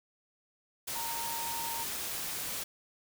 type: tone in noise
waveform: sine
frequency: 923 Hz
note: A#5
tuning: 17 cents flat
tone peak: -38 dBFS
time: 0.95-1.84 s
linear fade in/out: 10 ms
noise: white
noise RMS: -37 dBFS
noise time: 0.87-2.64 s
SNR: -4 dB
effects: none